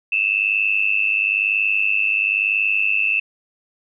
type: tone with amplitude modulation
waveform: sine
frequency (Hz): 2635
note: E7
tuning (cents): -1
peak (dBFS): -12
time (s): 0.12-3.2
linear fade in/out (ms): 5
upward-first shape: sine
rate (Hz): 101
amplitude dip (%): 90
effects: none

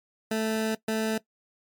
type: tone bursts at uneven times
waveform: 20% pulse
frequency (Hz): 220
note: A3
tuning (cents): 0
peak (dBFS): -20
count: 2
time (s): 0.31-0.75 / 0.88-1.18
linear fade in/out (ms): 5
effects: noise-tail reverb RT60 0.1 s tail -19 dB re dry + MP3 96 kbps

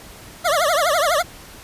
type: tone with vibrato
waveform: 25% pulse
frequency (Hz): 634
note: D#5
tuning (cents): +32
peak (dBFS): -12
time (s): 0.44-1.23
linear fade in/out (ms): 20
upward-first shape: triangle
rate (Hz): 12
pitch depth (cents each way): 250
effects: pink hiss -41 dBFS RMS until 1.63 s + resampled to 32000 Hz

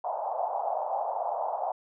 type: band-pass noise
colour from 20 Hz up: pink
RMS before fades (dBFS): -31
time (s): 0.04-1.72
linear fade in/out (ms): 5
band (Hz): 630 to 890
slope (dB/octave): 48
effects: none

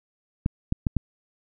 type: clicks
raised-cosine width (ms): 5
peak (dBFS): -10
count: 4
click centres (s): 0.461 / 0.724 / 0.868 / 0.967
effects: none

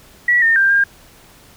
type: tone with pitch steps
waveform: sine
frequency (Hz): 1938 / 1822 / 1585 / 1608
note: B6 / A#6 / G6 / G6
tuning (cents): -33 / -40 / +19 / +44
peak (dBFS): -10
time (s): 0.28-0.84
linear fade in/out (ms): 5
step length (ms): 140
effects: pink hiss -46 dBFS RMS until 1.56 s

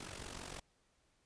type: noise with amplitude modulation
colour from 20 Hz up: pink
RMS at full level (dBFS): -44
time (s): 0-0.6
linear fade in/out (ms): 5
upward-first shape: sine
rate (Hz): 46.3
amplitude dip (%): 75
effects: pink hiss -75 dBFS RMS until 1.25 s + resampled to 22050 Hz

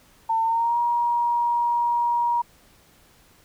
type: tone with pitch glide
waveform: sine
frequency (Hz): 901 to 950.2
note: A5 to A#5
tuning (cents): +41 to +33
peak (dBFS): -19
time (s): 0.29-2.42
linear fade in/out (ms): 10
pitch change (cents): +92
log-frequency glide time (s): 0.43-0.78
effects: pink hiss -56 dBFS RMS until 3.44 s

